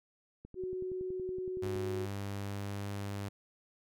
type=click train; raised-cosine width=3 ms; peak=-35 dBFS; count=15; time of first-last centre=0.45-1.758 s; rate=10.7 Hz
type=tone; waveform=sine; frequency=370 Hz; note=F#4; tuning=in tune; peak=-35 dBFS; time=0.55-2.08 s; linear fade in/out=50 ms
type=tone with pitch glide; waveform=sawtooth; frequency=99.8 to 100.55 Hz; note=G2 to G2; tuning=+32 to +44 cents; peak=-33 dBFS; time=1.62-3.29 s; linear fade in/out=10 ms; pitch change=+12 cents; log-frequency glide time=2.01-2.96 s
effects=none